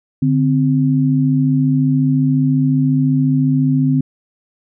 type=tone pair together; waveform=sine; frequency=146.37 / 260.8 Hz; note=D3 / C4; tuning=-5 / -5 cents; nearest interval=minor seventh; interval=1000 cents; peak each=-14 dBFS; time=0.22-4.01 s; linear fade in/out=5 ms; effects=none